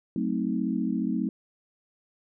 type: chord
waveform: sine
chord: F# diminished seventh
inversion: none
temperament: equal with one note detuned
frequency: 185 / 220 / 261.6 / 316.4 Hz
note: F#3 / A3 / C4 / Eb4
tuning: 0 / 0 / 0 / +29 cents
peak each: -31 / -29 / -30 / -32 dBFS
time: 0.16-1.29 s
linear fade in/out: 2 ms
effects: none